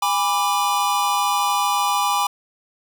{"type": "chord", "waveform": "square", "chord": "G# diminished", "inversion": "none", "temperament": "equal with one note detuned", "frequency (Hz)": [814.9, 987.8, 1174.7], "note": ["G#5", "B5", "D6"], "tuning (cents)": [-33, 0, 0], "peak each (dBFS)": -23, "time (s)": [0.02, 2.27], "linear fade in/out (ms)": 5, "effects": []}